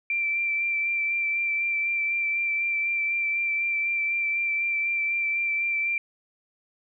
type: tone with vibrato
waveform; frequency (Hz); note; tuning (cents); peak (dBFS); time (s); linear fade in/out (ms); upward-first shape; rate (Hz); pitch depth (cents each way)
sine; 2349; D7; 0; -23; 0.1-5.98; 2; sine; 4; 18
effects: none